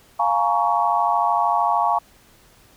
sine chord, Bb minor seventh, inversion second, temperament just, 699.2 / 839.1 / 932.3 / 1118.8 Hz, F5 / Ab5 / Bb5 / Db6, +2 / +18 / 0 / +16 cents, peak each -22 dBFS, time 0.19-1.99 s, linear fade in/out 10 ms, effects pink hiss -53 dBFS RMS until 2.76 s

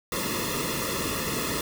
pink noise with comb filter, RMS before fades -29 dBFS, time 0.12-1.61 s, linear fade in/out 2 ms, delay 1.3 ms, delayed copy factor -0.95, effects none

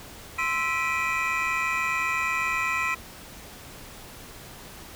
triangle tone cluster, 1037 / 1319 / 1956 / 2367 / 2515 Hz, C6 / E6 / B6 / D7 / D#7, -16 / +1 / -17 / +13 / +18 cents, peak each -29 dBFS, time 0.38-2.95 s, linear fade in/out 10 ms, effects pink hiss -44 dBFS RMS until 4.95 s

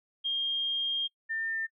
sine tone pair in turn, 3219 / 1800.9 Hz, G7 / A6, +45 / +40 cents, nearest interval minor seventh, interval 1005 cents, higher first, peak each -27 / -30 dBFS, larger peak first, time 0.24-1.08 / 1.29-1.67 s, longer first, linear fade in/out 20 ms, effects noise-tail reverb RT60 0.1 s tail -25 dB re dry

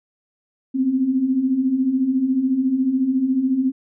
sine beating tone pair, 250 / 264 Hz, B3 / C4, +21 / +16 cents, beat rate 14 Hz, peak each -24 / -17 dBFS, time 0.74-3.72 s, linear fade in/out 20 ms, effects none

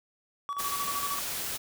triangle tone with tremolo, 1138 Hz, C#6, 45 cents sharp, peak -28 dBFS, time 0.49-1.19 s, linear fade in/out 0 ms, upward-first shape square, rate 13 Hz, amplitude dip 60%
white noise, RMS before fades -34 dBFS, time 0.58-1.58 s, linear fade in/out 20 ms
effects none

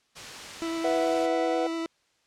white noise, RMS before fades -39 dBFS, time 0.15-1.27 s, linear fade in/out 20 ms
40% pulse tone with vibrato, 329.6 Hz, E4, in tune, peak -28 dBFS, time 0.62-1.86 s, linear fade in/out 0 ms, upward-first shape square, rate 9.9 Hz, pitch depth 8 cents each way
triangle chord, B suspended fourth, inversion none, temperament just, 493.9 / 658.5 / 740.8 Hz, B4 / E5 / F#5, 0 / -2 / +2 cents, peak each -26 / -27 / -28 dBFS, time 0.84-1.67 s, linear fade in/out 5 ms
effects white hiss -68 dBFS RMS until 2.26 s + low-pass 6000 Hz 12 dB/octave

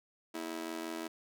sawtooth tone with amplitude modulation, 324.8 Hz, E4, 26 cents flat, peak -30 dBFS, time 0.34-1.08 s, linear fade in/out 10 ms, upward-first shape sine, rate 85.7 Hz, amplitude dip 95%, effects none

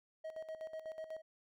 triangle tone with tremolo, 635 Hz, D#5, 35 cents sharp, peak -39 dBFS, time 0.24-1.22 s, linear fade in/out 10 ms, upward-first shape square, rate 8.1 Hz, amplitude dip 70%, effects none

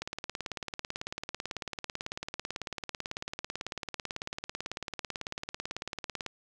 click train, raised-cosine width 0.2 ms, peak -18 dBFS, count 114, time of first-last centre 0.02-6.263 s, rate 18.1 Hz, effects none

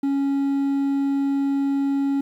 triangle tone, 277.2 Hz, C#4, in tune, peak -17 dBFS, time 0.03-2.21 s, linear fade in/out 5 ms, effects 9-bit

